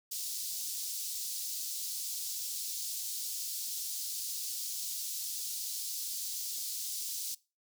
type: high-pass noise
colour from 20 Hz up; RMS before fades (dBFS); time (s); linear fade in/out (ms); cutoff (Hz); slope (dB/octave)
pink; -38; 0.11-7.35; 10; 4500; 24
effects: noise-tail reverb RT60 0.3 s tail -22 dB re dry